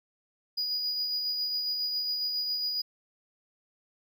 triangle tone with tremolo, 4912 Hz, D#8, 23 cents flat, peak -26 dBFS, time 0.57-2.82 s, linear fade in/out 10 ms, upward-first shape sine, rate 7.3 Hz, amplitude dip 30%, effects none

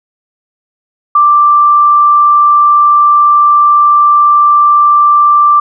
sine tone, 1177 Hz, D6, 3 cents sharp, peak -3 dBFS, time 1.15-5.6 s, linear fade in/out 5 ms, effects none

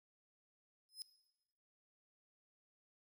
sawtooth tone with exponential growth, 5100 Hz, D#8, 42 cents sharp, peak -38 dBFS, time 0.89-1.02 s, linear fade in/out 0 ms, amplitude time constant 28 ms, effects noise-tail reverb RT60 1.0 s tail -17 dB re dry

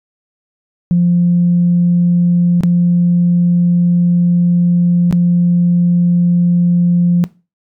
sine tone with dropouts, 174.61 Hz, F3, in tune, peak -7 dBFS, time 0.91-7.24 s, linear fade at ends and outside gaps 0 ms, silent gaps 2.608-2.635 / 5.111-5.126 s, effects noise-tail reverb RT60 0.3 s tail -20 dB re dry + tanh soft clip ceiling -3 dBFS

